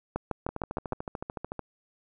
two click trains, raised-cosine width 1 ms, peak -20 / -15 dBFS, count 16 / 6, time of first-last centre 0.49-1.593 / 0.16-0.923 s, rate 13.6 / 6.55 Hz, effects none

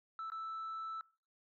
sine tone with dropouts, 1318.5 Hz, E6, in tune, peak -38 dBFS, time 0.19-1.01 s, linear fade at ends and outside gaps 1 ms, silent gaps 0.301-0.319 s, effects noise-tail reverb RT60 0.4 s tail -24 dB re dry + tanh soft clip ceiling -38 dBFS

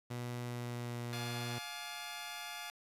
sawtooth tone with pitch glide, 121.6 to 119.93 Hz, B2 to A#2, -26 to +50 cents, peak -35 dBFS, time 0.1-1.59 s, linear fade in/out 10 ms, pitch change -24 cents, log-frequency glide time 0.42-1 s
10% pulse chord, D diminished, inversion first, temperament just, 704.8 / 845.8 / 1174.7 Hz, F5 / Ab5 / D6, +16 / +31 / 0 cents, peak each -38 / -38 / -41 dBFS, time 1.13-2.7 s, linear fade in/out 0 ms
effects resampled to 32000 Hz + 10-bit

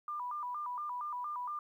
sine tone with vibrato, 1086 Hz, C#6, 36 cents flat, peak -36 dBFS, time 0.08-1.59 s, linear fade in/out 2 ms, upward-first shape square, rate 4.3 Hz, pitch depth 170 cents each way, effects 12-bit

